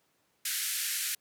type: band-pass noise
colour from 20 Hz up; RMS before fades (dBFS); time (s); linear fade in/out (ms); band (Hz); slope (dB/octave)
white; -33; 0.45-1.15; 5; 1500 to 14000; 48
effects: pink hiss -72 dBFS RMS until 1.2 s + high-pass 150 Hz 12 dB/octave